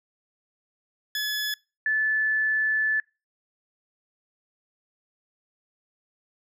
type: tone pair in turn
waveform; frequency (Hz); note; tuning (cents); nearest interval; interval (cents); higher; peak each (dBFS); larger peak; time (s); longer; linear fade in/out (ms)
20% pulse / sine; 1710 / 1740.9; A6 / A6; -50 / -19; unison; 31; second; -21; neither; 1.15-1.54 / 1.86-3; second; 2
effects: noise-tail reverb RT60 0.3 s tail -26 dB re dry